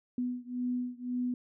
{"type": "beating tone pair", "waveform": "sine", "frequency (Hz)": [246.9, 248.8], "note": ["B3", "B3"], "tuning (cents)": [0, 13], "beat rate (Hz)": 1.9, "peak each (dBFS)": [-34, -35], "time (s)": [0.18, 1.34], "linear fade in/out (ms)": 2, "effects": []}